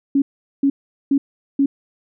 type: tone bursts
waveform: sine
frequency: 277.2 Hz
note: C#4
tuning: in tune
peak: -12 dBFS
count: 4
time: 0.15-1.66 s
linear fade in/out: 5 ms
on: 70 ms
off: 410 ms
effects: none